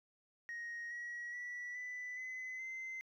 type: tone with pitch steps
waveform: sine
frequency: 1875 / 1912.2 / 1950.1 / 1988.8 / 2028 / 2068 Hz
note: A#6 / A#6 / B6 / B6 / B6 / C7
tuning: +10 / +44 / -22 / +12 / +45 / -21 cents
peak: -40 dBFS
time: 0.49-3.01 s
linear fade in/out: 0 ms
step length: 420 ms
effects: tanh soft clip ceiling -40 dBFS + 13-bit